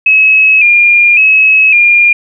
sine tone with vibrato, 2489 Hz, D#7, in tune, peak -3 dBFS, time 0.06-2.13 s, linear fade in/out 5 ms, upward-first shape square, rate 0.9 Hz, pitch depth 56 cents each way, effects none

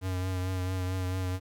square tone with vibrato, 92.5 Hz, F#2, in tune, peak -30 dBFS, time 0.01-1.4 s, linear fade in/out 50 ms, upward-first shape triangle, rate 4.5 Hz, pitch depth 32 cents each way, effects 10-bit

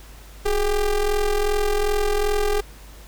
square ring-modulated tone, 197.7 Hz, G3, 15 cents sharp, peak -16 dBFS, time 0.45-2.61 s, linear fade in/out 10 ms, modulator 219 Hz, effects added 50 Hz sine -41 dBFS peak until 3.07 s + pink hiss -47 dBFS RMS until 3.07 s

